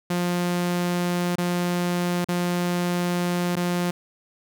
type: tone with dropouts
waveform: sawtooth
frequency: 176.3 Hz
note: F3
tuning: 17 cents sharp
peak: -18 dBFS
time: 0.1-3.91 s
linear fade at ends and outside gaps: 5 ms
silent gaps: 1.357-1.382 / 2.246-2.286 / 3.557-3.566 s
effects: none